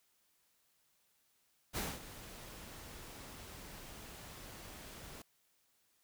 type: noise with ADSR envelope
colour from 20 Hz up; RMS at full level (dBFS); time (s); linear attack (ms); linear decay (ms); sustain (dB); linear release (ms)
pink; -37; 1.73-5.22; 40; 220; -14; 3
effects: white hiss -75 dBFS RMS until 6.03 s